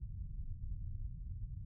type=low-pass noise; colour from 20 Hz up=pink; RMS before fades=-43 dBFS; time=0-1.65 s; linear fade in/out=5 ms; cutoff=120 Hz; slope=24 dB/octave; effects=none